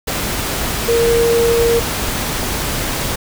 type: tone in noise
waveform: sine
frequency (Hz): 466.2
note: A#4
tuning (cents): 0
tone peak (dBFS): -11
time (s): 0.88-1.8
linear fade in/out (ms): 10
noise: pink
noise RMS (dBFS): -20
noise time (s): 0.07-3.16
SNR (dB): +6
effects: none